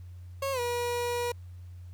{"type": "tone with pitch glide", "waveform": "30% pulse", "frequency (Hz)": [547, 481.7], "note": ["C#5", "B4"], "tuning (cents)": [-23, -43], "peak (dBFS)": -26, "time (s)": [0.42, 1.32], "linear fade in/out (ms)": 5, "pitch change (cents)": -220, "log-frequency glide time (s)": [0.52, 0.6], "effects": ["added 89 Hz sine -42 dBFS peak until 1.93 s", "pink hiss -67 dBFS RMS until 1.93 s"]}